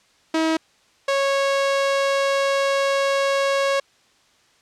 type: tone pair in turn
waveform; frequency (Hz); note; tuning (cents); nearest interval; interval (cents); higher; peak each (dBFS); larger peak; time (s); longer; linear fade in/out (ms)
sawtooth; 320.8 / 551.1; E4 / C#5; -47 / -10; major sixth; 937; second; -14; neither; 0.34-0.57 / 1.08-3.8; second; 5
effects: white hiss -58 dBFS RMS until 4.61 s + low-pass 6000 Hz 12 dB/octave